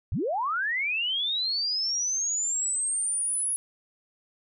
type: linear sweep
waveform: sine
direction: up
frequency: 58.27 to 10548 Hz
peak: -25 dBFS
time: 0.12-3.56 s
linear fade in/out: 0 ms
effects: none